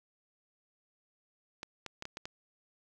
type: clicks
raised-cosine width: 0.2 ms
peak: -23 dBFS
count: 6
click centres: 1.631 / 1.863 / 2.024 / 2.054 / 2.171 / 2.255 s
effects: none